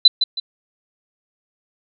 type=tone with echo; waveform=sine; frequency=4005 Hz; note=B7; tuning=23 cents sharp; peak=-4 dBFS; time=0.05-0.08 s; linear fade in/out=5 ms; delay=160 ms; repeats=2; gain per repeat=-9 dB; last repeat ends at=0.4 s; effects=none